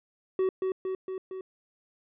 triangle tone with echo, 376.9 Hz, F#4, 32 cents sharp, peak -21 dBFS, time 0.39-0.49 s, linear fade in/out 2 ms, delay 230 ms, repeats 4, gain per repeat -3 dB, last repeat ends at 1.41 s, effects resampled to 8000 Hz

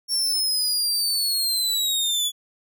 sawtooth linear sweep, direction down, 5490 to 3400 Hz, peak -18 dBFS, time 0.08-2.32 s, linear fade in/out 50 ms, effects none

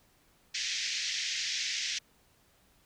white band-pass noise, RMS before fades -34 dBFS, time 0.54-1.99 s, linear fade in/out 10 ms, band 1800 to 6300 Hz, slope 48 dB/octave, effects pink hiss -66 dBFS RMS until 2.85 s

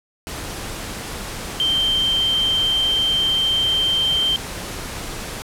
sine tone in noise, 3136 Hz, G7, in tune, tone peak -16 dBFS, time 1.6-4.36 s, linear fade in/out 0 ms, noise pink, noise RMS -30 dBFS, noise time 0.27-5.42 s, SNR +11 dB, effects low-pass 12000 Hz 12 dB/octave

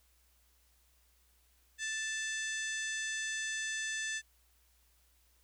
harmonic tone with a mistuned harmonic, 880 Hz, A5, in tune, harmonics 2 / 3 / 4 / 5 / 6 / 7 / 8 / 9 / 10, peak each -37 / -45 / -44 / -53 / -51 / -43 / -50 / -48 / -54 dBFS, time 1.78-4.22 s, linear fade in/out 50 ms, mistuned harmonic 6, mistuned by -81 cents, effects added 60 Hz sine -69 dBFS peak until 5.43 s + white hiss -71 dBFS RMS until 5.43 s

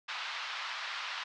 pink band-pass noise, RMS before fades -39 dBFS, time 0.08-1.24 s, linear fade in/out 10 ms, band 1000 to 4600 Hz, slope 24 dB/octave, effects low-pass 7000 Hz 12 dB/octave

